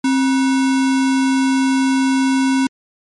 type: tone with sample-and-hold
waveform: sine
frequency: 265.4 Hz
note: C4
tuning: 25 cents sharp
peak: -12 dBFS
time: 0.04-2.67 s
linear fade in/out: 5 ms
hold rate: 1225 Hz
effects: low-pass 10000 Hz 12 dB/octave + MP3 48 kbps